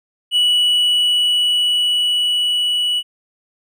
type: tone with level ramp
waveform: triangle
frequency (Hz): 2944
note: F#7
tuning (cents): -9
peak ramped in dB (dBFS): -10 to -14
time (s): 0.31-3.03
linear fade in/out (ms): 50
effects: none